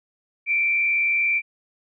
sine tone with frequency modulation, 2349 Hz, D7, in tune, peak -18 dBFS, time 0.46-1.42 s, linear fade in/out 50 ms, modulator 77.6 Hz, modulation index 0.71, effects none

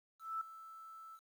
sine tone with ADSR envelope, 1318.5 Hz, E6, in tune, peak -35 dBFS, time 0.19-1.2 s, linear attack 220 ms, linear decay 4 ms, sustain -15 dB, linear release 60 ms, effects 11-bit

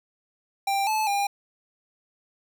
square tone with pitch steps, 790 / 867 / 804 Hz, G5 / A5 / G5, +13 / -26 / +44 cents, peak -23 dBFS, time 0.67-1.27 s, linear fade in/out 5 ms, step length 200 ms, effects none

